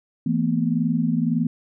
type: chord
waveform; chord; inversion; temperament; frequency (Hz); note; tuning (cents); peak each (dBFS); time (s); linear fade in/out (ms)
sine; E suspended fourth; none; equal with one note detuned; 164.81 / 225.3 / 246.9; E3 / A3 / B3; 0 / +41 / 0; -23; 0.26-1.47; 5
effects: none